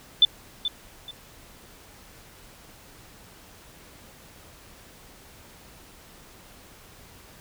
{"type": "tone with echo", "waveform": "sine", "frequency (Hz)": 3520, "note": "A7", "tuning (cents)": 0, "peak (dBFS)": -11, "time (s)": [0.22, 0.25], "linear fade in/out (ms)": 2, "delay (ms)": 430, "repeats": 2, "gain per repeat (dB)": -12, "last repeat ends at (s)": 1.11, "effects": ["pink hiss -50 dBFS RMS until 7.4 s"]}